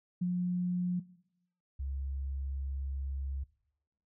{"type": "tone pair in turn", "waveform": "sine", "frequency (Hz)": [178.8, 68.11], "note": ["F3", "C#2"], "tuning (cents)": [41, -30], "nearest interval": "octave + perfect fourth", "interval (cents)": 1671, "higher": "first", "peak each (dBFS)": [-28, -34], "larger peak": "first", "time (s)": [[0.21, 1], [1.79, 3.44]], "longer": "second", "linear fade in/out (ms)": 10, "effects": ["noise-tail reverb RT60 0.8 s tail -20 dB re dry"]}